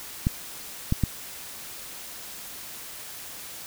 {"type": "clicks", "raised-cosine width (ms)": 5, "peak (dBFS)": -9, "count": 3, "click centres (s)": [0.269, 0.924, 1.037], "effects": ["white hiss -40 dBFS RMS until 3.66 s"]}